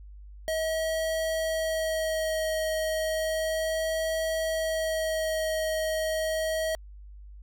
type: tone with vibrato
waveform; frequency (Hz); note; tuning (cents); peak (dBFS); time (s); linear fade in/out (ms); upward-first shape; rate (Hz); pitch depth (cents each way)
square; 637; D#5; +41; -27; 0.48-6.75; 0; sine; 0.33; 14
effects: added 50 Hz sine -43 dBFS peak until 7.42 s